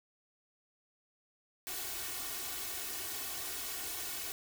white noise with comb filter, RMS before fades -40 dBFS, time 1.67-4.32 s, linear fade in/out 0 ms, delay 2.7 ms, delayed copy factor +0.95, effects none

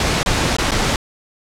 pink noise with dropouts, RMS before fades -17 dBFS, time 0-0.96 s, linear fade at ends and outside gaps 2 ms, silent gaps 0.231-0.26 / 0.567-0.584 / 0.709-0.717 s, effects low-pass 7000 Hz 12 dB/octave

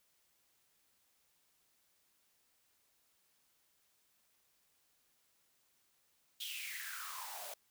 white noise with high-pass filter sweep, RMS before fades -45 dBFS, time 6.4-7.54 s, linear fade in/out 5 ms, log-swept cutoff 3400 to 580 Hz, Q 7.5, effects white hiss -75 dBFS RMS until 7.7 s

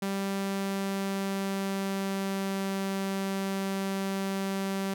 sawtooth tone with pitch glide, 196 to 194.31 Hz, G3 to G3, 0 to -15 cents, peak -25 dBFS, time 0.02-4.94 s, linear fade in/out 5 ms, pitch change -15 cents, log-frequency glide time 0.33-2.79 s, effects none

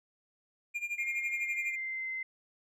triangle tone with tremolo, 2400 Hz, D7, 37 cents sharp, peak -29 dBFS, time 0.74-1.76 s, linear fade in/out 20 ms, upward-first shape sine, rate 12 Hz, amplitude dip 85%
sine tone with pitch glide, 2126 to 2067 Hz, C7 to C7, +27 to -22 cents, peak -34 dBFS, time 0.98-2.23 s, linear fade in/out 5 ms, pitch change -49 cents, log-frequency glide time 1.34-2.09 s
effects none

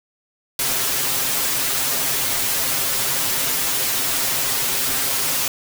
white noise with comb filter, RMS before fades -21 dBFS, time 0.59-5.48 s, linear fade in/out 2 ms, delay 7.5 ms, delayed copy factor +1, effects none

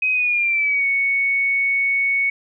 sine tone with pitch glide, 2521 to 2220 Hz, D#7 to C#7, +22 to +2 cents, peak -16 dBFS, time 0.02-2.3 s, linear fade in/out 5 ms, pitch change -220 cents, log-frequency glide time 0.12-0.86 s, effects none

